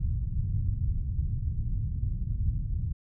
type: low-pass noise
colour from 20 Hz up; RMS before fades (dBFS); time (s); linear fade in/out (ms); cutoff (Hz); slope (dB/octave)
white; -29; 0-2.93; 10; 110; 24
effects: none